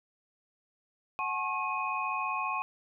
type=tone cluster; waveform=sine; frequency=744 / 859 / 1085 / 2503 Hz; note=F#5 / A5 / C#6 / D#7; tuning=+9 / -42 / -37 / +10 cents; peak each=-39 / -37 / -32 / -36 dBFS; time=1.19-2.62 s; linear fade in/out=0 ms; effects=none